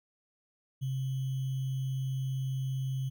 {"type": "tone with sample-and-hold", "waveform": "sine", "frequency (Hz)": 132.4, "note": "C3", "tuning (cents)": 21, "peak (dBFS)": -30, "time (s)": [0.81, 3.1], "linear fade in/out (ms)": 20, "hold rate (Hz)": 3150, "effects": []}